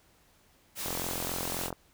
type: noise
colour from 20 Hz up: white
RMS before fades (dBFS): -36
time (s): 0.75-1.71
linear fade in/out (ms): 50
type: click train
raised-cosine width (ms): 1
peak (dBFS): -21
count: 39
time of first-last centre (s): 0.86-1.728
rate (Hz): 43.8
effects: pink hiss -64 dBFS RMS until 1.93 s